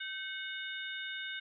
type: harmonic tone with a mistuned harmonic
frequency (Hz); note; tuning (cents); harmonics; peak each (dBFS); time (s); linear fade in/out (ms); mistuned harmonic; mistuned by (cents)
730; F#5; -24; 2 / 3 / 4 / 5; -41 / -45 / -46 / -43; 0-1.4; 10; 2; +91
effects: none